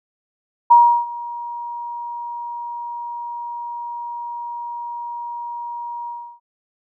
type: tone with ADSR envelope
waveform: sine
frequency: 950 Hz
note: A#5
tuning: 33 cents sharp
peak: -5 dBFS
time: 0.7-6.4 s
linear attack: 14 ms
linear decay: 340 ms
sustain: -21 dB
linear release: 320 ms
effects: none